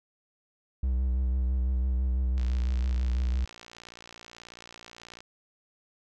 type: tone with vibrato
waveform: triangle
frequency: 63.5 Hz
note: B1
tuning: 49 cents sharp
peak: -22 dBFS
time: 0.83-3.45 s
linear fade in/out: 5 ms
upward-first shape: sine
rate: 6 Hz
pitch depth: 44 cents each way
type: click train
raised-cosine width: 0.2 ms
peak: -28 dBFS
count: 166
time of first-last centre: 2.38-5.205 s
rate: 58.4 Hz
effects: none